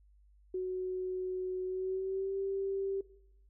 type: tone with pitch glide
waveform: sine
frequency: 370 to 390.4 Hz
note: F#4 to G4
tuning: 0 to -7 cents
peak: -32 dBFS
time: 0.54-3.01 s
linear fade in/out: 5 ms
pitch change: +93 cents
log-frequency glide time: 1.65-2.37 s
effects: noise-tail reverb RT60 0.8 s tail -18 dB re dry + added 50 Hz sine -60 dBFS peak until 3.49 s